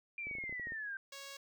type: linear sweep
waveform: sine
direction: down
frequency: 2401 to 1553 Hz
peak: -39 dBFS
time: 0.18-0.97 s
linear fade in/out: 2 ms
type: clicks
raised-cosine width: 2 ms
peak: -38 dBFS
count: 10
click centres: 0.27 / 0.312 / 0.352 / 0.385 / 0.439 / 0.495 / 0.526 / 0.597 / 0.671 / 0.721 s
type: tone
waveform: 5% pulse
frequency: 553 Hz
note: C#5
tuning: 4 cents flat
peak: -35 dBFS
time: 1.12-1.37 s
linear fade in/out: 5 ms
effects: none